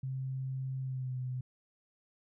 sine tone with pitch glide, 132 to 127.28 Hz, C3 to C3, +16 to -47 cents, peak -34 dBFS, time 0.03-1.41 s, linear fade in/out 5 ms, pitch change -63 cents, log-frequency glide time 0.81-1.18 s, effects none

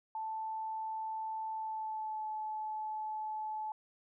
sine tone with pitch glide, 880 to 863.4 Hz, A5 to A5, 0 to -33 cents, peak -36 dBFS, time 0.15-3.72 s, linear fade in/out 2 ms, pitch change -33 cents, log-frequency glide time 1.52-2.26 s, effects none

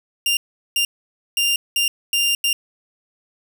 sawtooth tone bursts at uneven times, 2794 Hz, F7, in tune, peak -13 dBFS, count 6, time 0.26-0.37 / 0.76-0.85 / 1.37-1.56 / 1.76-1.88 / 2.13-2.35 / 2.44-2.53 s, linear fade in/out 2 ms, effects none

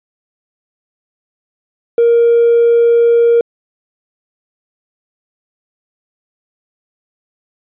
triangle tone, 468.5 Hz, A#4, 9 cents sharp, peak -3 dBFS, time 1.98-3.41 s, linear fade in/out 2 ms, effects tanh soft clip ceiling -3 dBFS + resampled to 8000 Hz

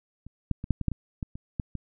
clicks, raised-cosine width 5 ms, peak -30 / -13 / -22 / -10 / -18 / -12 / -19 / -19 / -26 / -16 / -21 dBFS, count 11, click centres 0.266 / 0.513 / 0.641 / 0.707 / 0.813 / 0.883 / 0.917 / 1.228 / 1.355 / 1.598 / 1.753 s, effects none

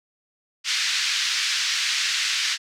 white band-pass noise, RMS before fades -24 dBFS, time 0.64-2.58 s, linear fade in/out 50 ms, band 1600 to 5600 Hz, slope 24 dB/octave, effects none

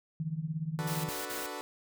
sine tone with tremolo, 158.5 Hz, D#3, 32 cents sharp, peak -28 dBFS, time 0.2-1.09 s, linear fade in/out 0 ms, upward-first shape triangle, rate 17 Hz, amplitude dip 90%
15% pulse chord, B minor seventh, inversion first, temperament equal, 293.7 / 370 / 440 / 493.9 Hz, D4 / F#4 / A4 / B4, 0 / 0 / 0 / 0 cents, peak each -37 dBFS, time 0.79-1.61 s, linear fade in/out 0 ms
white noise bursts, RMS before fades -40 dBFS, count 3, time 0.87-1.466 s, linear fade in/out 5 ms, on 170 ms, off 43 ms
effects none

